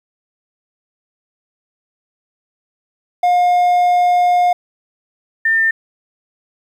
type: tone pair in turn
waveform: triangle / sine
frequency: 713 / 1801.7 Hz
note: F5 / A6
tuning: +36 / +41 cents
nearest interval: octave + major third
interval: 1605 cents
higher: second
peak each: -8 / -11 dBFS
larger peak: first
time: 3.23-4.53 / 5.45-5.71 s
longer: first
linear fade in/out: 5 ms
effects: 8-bit